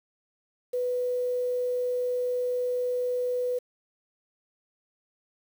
sine tone with quantisation, 496 Hz, B4, 7 cents sharp, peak -25 dBFS, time 0.73-3.59 s, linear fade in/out 10 ms, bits 8, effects none

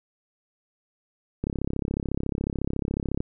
click train, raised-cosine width 3 ms, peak -14 dBFS, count 61, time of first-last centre 1.44-3.205 s, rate 34 Hz, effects none

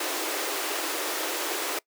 pink high-pass noise, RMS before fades -30 dBFS, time 0-1.79 s, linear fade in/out 5 ms, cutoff 290 Hz, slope 96 dB/octave, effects noise-tail reverb RT60 0.1 s tail -23 dB re dry

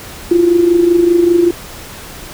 sine tone with amplitude modulation, 345.8 Hz, F4, 17 cents flat, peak -4 dBFS, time 0.31-1.51 s, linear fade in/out 5 ms, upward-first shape sine, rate 25.1 Hz, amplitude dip 60%, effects pink hiss -31 dBFS RMS until 2.33 s

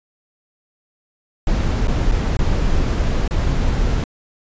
brown noise with dropouts, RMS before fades -17 dBFS, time 1.47-4.04 s, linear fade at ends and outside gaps 2 ms, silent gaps 1.873-1.88 / 2.115-2.119 / 2.37-2.39 / 3.278-3.309 s, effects resampled to 16000 Hz

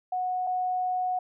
sine tone pair in turn, 734 / 734 Hz, F#5 / F#5, -14 / -14 cents, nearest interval unison, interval 0 cents, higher neither, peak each -26 / -25 dBFS, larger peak second, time 0.12-0.47 / 0.47-1.19 s, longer second, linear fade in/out 5 ms, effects none

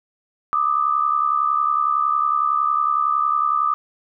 sine tone pair together, 1192 / 1262.9 Hz, D6 / D#6, +25 / +25 cents, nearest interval minor second, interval 100 cents, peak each -18 / -21 dBFS, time 0.53-3.74 s, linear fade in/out 0 ms, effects none

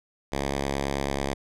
5% pulse tone, 69.3 Hz, C#2, in tune, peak -15 dBFS, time 0.32-1.34 s, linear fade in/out 5 ms, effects low-pass 9000 Hz 12 dB/octave

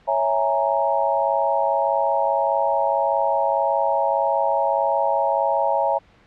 sine chord, A# half-diminished seventh, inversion first, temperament equal, 554.4 / 659.3 / 830.6 / 932.3 Hz, C#5 / E5 / G#5 / A#5, 0 / 0 / 0 / 0 cents, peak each -23 dBFS, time 0.07-5.99 s, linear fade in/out 20 ms, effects pink hiss -54 dBFS RMS until 6.26 s + low-pass 3000 Hz 12 dB/octave

